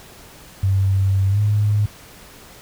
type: tone with pitch glide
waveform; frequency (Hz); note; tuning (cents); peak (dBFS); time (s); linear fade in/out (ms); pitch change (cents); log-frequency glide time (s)
sine; 96.8 to 104.35; G2 to G#2; -21 to +9; -14; 0.63-1.86; 5; +130; 1.29-1.4
effects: pink hiss -43 dBFS RMS until 2.61 s